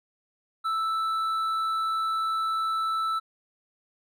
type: tone with hard clipping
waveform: triangle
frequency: 1318.5 Hz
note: E6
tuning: in tune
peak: -26 dBFS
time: 0.64-3.2 s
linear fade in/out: 20 ms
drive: 8 dB
effects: none